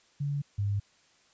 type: tone pair in turn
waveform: sine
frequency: 143 / 101.12 Hz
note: D3 / G#2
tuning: -46 / -46 cents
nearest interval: tritone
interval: 600 cents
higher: first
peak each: -28 / -26 dBFS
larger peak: second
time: 0.2-0.42 / 0.58-0.8 s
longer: neither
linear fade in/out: 10 ms
effects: white hiss -64 dBFS RMS until 1.33 s + resampled to 16000 Hz